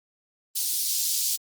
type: high-pass noise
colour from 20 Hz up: pink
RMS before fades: -26 dBFS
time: 0.55-1.37 s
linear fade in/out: 20 ms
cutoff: 4400 Hz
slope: 24 dB/octave
effects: Opus 32 kbps